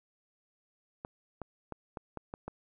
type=clicks; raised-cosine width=1 ms; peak=-25 dBFS; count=7; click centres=1.049 / 1.417 / 1.723 / 1.972 / 2.173 / 2.339 / 2.48 s; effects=none